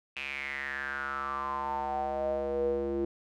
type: tone with band-pass filter sweep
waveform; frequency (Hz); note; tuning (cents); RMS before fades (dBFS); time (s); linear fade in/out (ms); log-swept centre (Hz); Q
square; 69; C#2; -7; -33; 0.16-3.05; 5; 2600 to 370; 7.9
effects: none